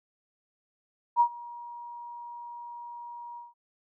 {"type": "tone with ADSR envelope", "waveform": "sine", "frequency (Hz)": 952, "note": "A#5", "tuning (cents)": 36, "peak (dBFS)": -16, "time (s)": [1.16, 3.54], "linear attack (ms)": 44, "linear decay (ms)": 77, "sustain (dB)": -23, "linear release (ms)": 170, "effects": []}